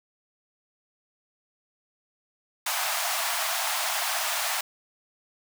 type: high-pass noise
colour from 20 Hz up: pink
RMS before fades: -28 dBFS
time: 2.66-4.61 s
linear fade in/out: 5 ms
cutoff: 630 Hz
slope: 96 dB/octave
effects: none